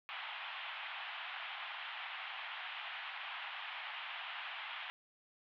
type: band-pass noise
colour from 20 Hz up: white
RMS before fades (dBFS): -45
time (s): 0.09-4.9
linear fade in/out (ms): 0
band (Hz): 720 to 3300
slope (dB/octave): 48
effects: none